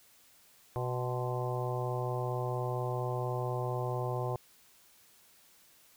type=harmonic tone with a mistuned harmonic; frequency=124.3 Hz; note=B2; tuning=12 cents sharp; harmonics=1 / 3 / 4 / 5 / 6 / 7 / 8; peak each=-34 / -39 / -40 / -41 / -42 / -42 / -43 dBFS; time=0.76-4.36 s; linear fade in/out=0 ms; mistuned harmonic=8; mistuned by=+73 cents; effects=white hiss -62 dBFS RMS until 5.96 s